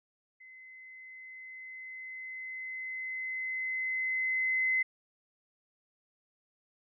sine tone with level ramp, 2046 Hz, C7, 39 cents flat, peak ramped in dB -50 to -25 dBFS, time 0.4-4.83 s, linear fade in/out 10 ms, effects none

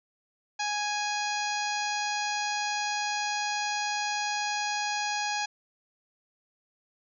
harmonic tone with a mistuned harmonic, 830.6 Hz, G#5, in tune, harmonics 1 / 2 / 3 / 4 / 5 / 6 / 7 / 8, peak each -31 / -35 / -36 / -41 / -39 / -39 / -42 / -40 dBFS, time 0.59-5.46 s, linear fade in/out 10 ms, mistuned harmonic 6, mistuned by -26 cents, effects none

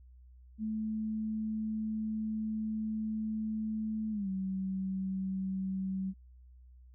sine tone with pitch glide, 217.5 to 190.44 Hz, A3 to G3, -20 to -50 cents, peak -32 dBFS, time 0.58-6.14 s, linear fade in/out 50 ms, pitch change -230 cents, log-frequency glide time 4.11-4.29 s, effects added 62 Hz sine -53 dBFS peak until 6.94 s

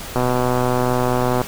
click train, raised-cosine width 1 ms, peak -5 dBFS, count 158, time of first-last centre 0.16-1.416 s, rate 125 Hz, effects pink hiss -32 dBFS RMS until 1.47 s

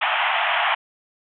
pink band-pass noise, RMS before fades -21 dBFS, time 0.01-0.75 s, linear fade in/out 10 ms, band 660 to 3300 Hz, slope 96 dB/octave, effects none

